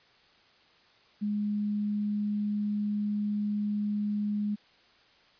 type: tone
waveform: sine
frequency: 207.7 Hz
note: G#3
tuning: in tune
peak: -27 dBFS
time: 1.21-4.56 s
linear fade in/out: 20 ms
effects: white hiss -61 dBFS RMS until 5.39 s + resampled to 11025 Hz